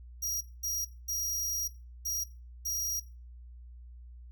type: tone bursts at uneven times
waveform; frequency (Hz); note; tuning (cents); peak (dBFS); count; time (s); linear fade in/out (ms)
sawtooth; 5710; F8; +37; -29; 5; 0.22-0.41 / 0.63-0.85 / 1.08-1.68 / 2.05-2.24 / 2.65-3; 10
effects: noise-tail reverb RT60 0.3 s tail -17 dB re dry + added 60 Hz sine -46 dBFS peak until 4.31 s